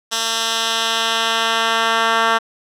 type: tone with band-pass filter sweep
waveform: 10% pulse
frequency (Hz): 226.7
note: A#3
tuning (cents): -48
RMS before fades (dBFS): -18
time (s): 0.11-2.39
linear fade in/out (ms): 20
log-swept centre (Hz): 5100 to 1700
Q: 1.1
effects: none